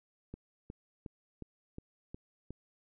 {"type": "click train", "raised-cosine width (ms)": 3, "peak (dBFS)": -30, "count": 7, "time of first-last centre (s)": [0.34, 2.506], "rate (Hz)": 2.77, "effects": []}